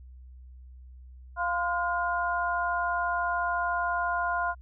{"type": "tone cluster", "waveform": "sine", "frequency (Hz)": [697, 1031, 1424], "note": ["F5", "C6", "F6"], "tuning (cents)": [-4, -26, 33], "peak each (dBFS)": -30, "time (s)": [1.36, 4.55], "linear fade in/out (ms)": 50, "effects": ["added 63 Hz sine -45 dBFS peak until 4.61 s"]}